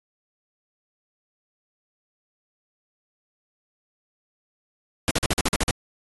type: noise bursts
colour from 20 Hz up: pink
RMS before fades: -21 dBFS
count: 9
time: 5.08-5.709 s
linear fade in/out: 0 ms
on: 29 ms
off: 46 ms
effects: AAC 32 kbps